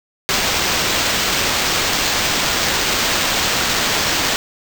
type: noise with sample-and-hold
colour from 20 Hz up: white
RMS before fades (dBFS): -18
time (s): 0.29-4.36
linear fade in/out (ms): 0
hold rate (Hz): 11025
effects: none